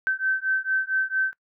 sine beating tone pair, 1541 / 1545.4 Hz, G6 / G6, -30 / -25 cents, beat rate 4.4 Hz, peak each -25 dBFS, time 0.07-1.33 s, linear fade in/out 0 ms, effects noise-tail reverb RT60 0.1 s tail -22 dB re dry

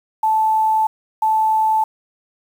sine tone bursts at uneven times, 875 Hz, A5, 10 cents flat, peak -13 dBFS, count 2, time 0.23-0.87 / 1.22-1.84 s, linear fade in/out 5 ms, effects 7-bit

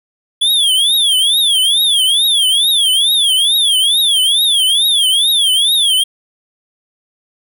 square tone with vibrato, 3376 Hz, G#7, 28 cents sharp, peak -10 dBFS, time 0.41-6.04 s, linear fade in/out 10 ms, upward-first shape triangle, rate 2.3 Hz, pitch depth 220 cents each way, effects none

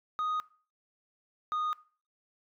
sine tone pair in turn, 1244.5 / 1234.5 Hz, D#6 / D#6, 0 / -14 cents, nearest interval unison, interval 14 cents, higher first, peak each -26 / -26 dBFS, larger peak neither, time 0.19-0.4 / 1.52-1.73 s, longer neither, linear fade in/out 0 ms, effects noise-tail reverb RT60 0.4 s tail -22 dB re dry + tanh soft clip ceiling -28 dBFS

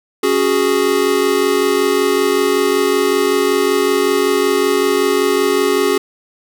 square chord, C# suspended fourth, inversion none, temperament equal, 277.2 / 370 / 415.3 Hz, C#4 / F#4 / G#4, 0 / 0 / 0 cents, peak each -21 / -17 / -16 dBFS, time 0.23-5.98 s, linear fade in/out 5 ms, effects none

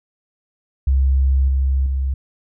sine tone with level steps, 66.9 Hz, C2, 39 cents sharp, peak -12 / -14 / -17 dBFS, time 0.87-2.14 s, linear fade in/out 5 ms, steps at 1.48 / 1.86 s, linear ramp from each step 2 ms, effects none

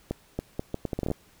accelerating click train, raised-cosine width 2 ms, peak -15 dBFS, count 12, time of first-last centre 0.11-1.115 s, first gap 280 ms, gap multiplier 0.73, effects pink hiss -59 dBFS RMS until 1.4 s

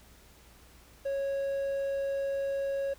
triangle tone, 551 Hz, C#5, 11 cents flat, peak -27 dBFS, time 1.05-2.94 s, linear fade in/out 10 ms, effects added 60 Hz sine -58 dBFS peak until 2.98 s + pink hiss -58 dBFS RMS until 2.98 s

